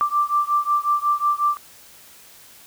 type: beating tone pair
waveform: sine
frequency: 1174.7 / 1180.2 Hz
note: D6 / D6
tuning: 0 / +8 cents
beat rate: 5.5 Hz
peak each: -20 / -21 dBFS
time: 0.01-1.57 s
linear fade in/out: 0 ms
effects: white hiss -47 dBFS RMS until 2.66 s